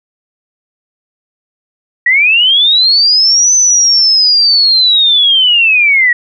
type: linear two-way sweep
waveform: sine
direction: up then down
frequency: 1891 to 6130 to 1891 Hz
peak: -5 dBFS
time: 2.06-6.13 s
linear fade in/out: 5 ms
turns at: 3.55 s
effects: none